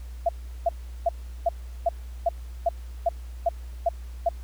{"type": "tone bursts", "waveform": "sine", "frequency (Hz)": 680, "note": "F5", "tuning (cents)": -46, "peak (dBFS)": -18, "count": 11, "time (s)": [0.26, 4.29], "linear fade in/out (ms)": 5, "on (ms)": 30, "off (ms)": 370, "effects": ["added 60 Hz sine -35 dBFS peak until 4.43 s", "pink hiss -55 dBFS RMS until 4.43 s"]}